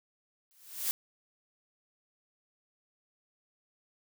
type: noise with exponential growth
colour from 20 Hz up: blue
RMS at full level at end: -28 dBFS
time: 0.51-0.91 s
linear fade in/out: 0 ms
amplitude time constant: 85 ms
effects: none